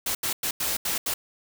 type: noise bursts at uneven times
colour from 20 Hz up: white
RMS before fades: -27 dBFS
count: 6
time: 0.06-0.15 / 0.23-0.33 / 0.43-0.51 / 0.6-0.77 / 0.85-0.98 / 1.06-1.14 s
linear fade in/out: 5 ms
effects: none